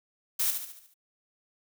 blue noise with echo, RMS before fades -27 dBFS, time 0.39-0.51 s, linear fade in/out 10 ms, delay 72 ms, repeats 6, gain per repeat -6 dB, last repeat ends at 0.942 s, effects none

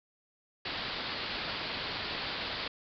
white low-pass noise, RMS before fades -37 dBFS, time 0.65-2.68 s, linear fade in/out 5 ms, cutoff 4800 Hz, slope 96 dB/octave, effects none

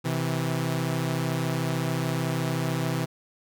sawtooth tone pair together, 129.4 / 163.03 Hz, C3 / E3, -19 / -19 cents, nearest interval major third, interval 400 cents, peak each -24 dBFS, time 0.04-3.06 s, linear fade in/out 20 ms, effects none

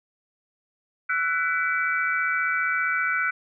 sine tone cluster, 1333 / 1488 / 1991 / 2299 Hz, E6 / F#6 / B6 / D7, +19 / +9 / +14 / -37 cents, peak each -29 / -24 / -31 / -29 dBFS, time 1.09-3.31 s, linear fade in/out 10 ms, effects none

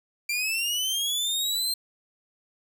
sawtooth linear sweep, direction up, 2349 to 4178 Hz, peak -22 dBFS, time 0.29-1.74 s, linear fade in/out 5 ms, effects none

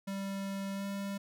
square tone with pitch glide, 196 to 198.28 Hz, G3 to G3, 0 to +20 cents, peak -36 dBFS, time 0.07-1.18 s, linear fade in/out 10 ms, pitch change +20 cents, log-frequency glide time 0.73-0.85 s, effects none

